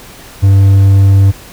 triangle tone with hard clipping, 98 Hz, G2, in tune, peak -4 dBFS, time 0.42-1.32 s, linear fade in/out 20 ms, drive 6 dB, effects pink hiss -34 dBFS RMS until 1.52 s

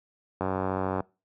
click train, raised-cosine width 1 ms, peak -14 dBFS, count 57, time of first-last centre 0.41-1.004 s, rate 94.2 Hz, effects noise-tail reverb RT60 0.3 s tail -24 dB re dry + high-pass 80 Hz 12 dB/octave

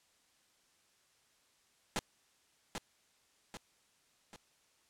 pink noise with echo, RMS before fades -34 dBFS, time 1.96-1.99 s, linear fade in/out 0 ms, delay 790 ms, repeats 3, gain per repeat -6 dB, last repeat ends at 4.36 s, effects white hiss -71 dBFS RMS until 4.89 s + low-pass 9000 Hz 12 dB/octave

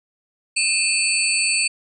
sine tone cluster, 2461 / 2650 / 4513 / 7780 / 8710 Hz, D#7 / E7 / C#8 / B8 / C#9, -20 / +9 / +30 / -27 / -31 cents, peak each -25 / -23 / -22 / -27 / -23 dBFS, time 0.56-1.68 s, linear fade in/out 10 ms, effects none

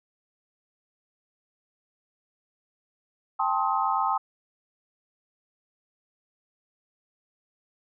sine chord, A half-diminished seventh, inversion third, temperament just, 792 / 880 / 1056 / 1267.2 Hz, G5 / A5 / C6 / Eb6, +18 / 0 / +16 / +31 cents, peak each -28 dBFS, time 3.39-4.18 s, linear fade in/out 10 ms, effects none

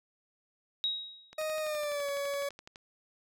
sine tone with exponential decay, 3804 Hz, A#7, 34 cents sharp, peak -26 dBFS, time 0.84-1.4 s, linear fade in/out 0 ms, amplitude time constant 120 ms
click train, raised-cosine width 0.2 ms, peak -30 dBFS, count 18, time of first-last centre 1.33-2.759 s, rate 11.9 Hz
40% pulse tone with pitch glide, 622.3 to 564.1 Hz, D#5 to C#5, 0 to +30 cents, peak -31 dBFS, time 1.38-2.49 s, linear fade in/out 5 ms, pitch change -170 cents, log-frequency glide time 1.6-2.08 s
effects none

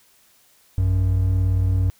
triangle tone pair together, 55.6 / 93.5 Hz, A1 / F#2, +19 / +19 cents, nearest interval major sixth, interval 900 cents, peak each -22 / -15 dBFS, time 0.78-1.9 s, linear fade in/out 0 ms, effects white hiss -57 dBFS RMS until 1.99 s

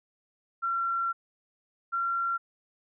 sine tone pair in turn, 1364 / 1370.6 Hz, F6 / F6, -41 / -33 cents, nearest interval unison, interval 8 cents, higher second, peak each -26 dBFS, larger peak neither, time 0.62-1.13 / 1.92-2.38 s, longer first, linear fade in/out 20 ms, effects none

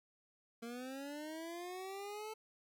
25% pulse linear sweep, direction up, 228.8 to 440 Hz, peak -40 dBFS, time 0.62-2.34 s, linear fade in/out 10 ms, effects none

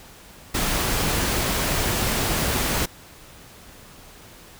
pink noise, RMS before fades -23 dBFS, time 0.54-2.86 s, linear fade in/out 10 ms, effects pink hiss -46 dBFS RMS until 4.59 s

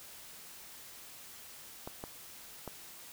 clicks, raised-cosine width 1 ms, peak -26 dBFS, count 3, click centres 1.875 / 2.039 / 2.677 s, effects white hiss -51 dBFS RMS until 3.12 s

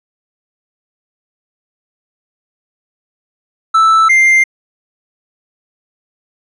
triangle tone pair in turn, 1318.5 / 2098 Hz, E6 / C7, 0 / +4 cents, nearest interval minor sixth, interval 804 cents, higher second, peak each -4 dBFS, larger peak neither, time 3.74-4.09 / 4.09-4.44 s, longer neither, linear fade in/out 10 ms, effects resampled to 24000 Hz

